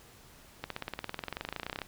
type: accelerating click train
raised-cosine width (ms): 0.3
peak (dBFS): -19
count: 28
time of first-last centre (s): 0.64-1.817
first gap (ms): 63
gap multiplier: 0.97
effects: pink hiss -56 dBFS RMS until 1.87 s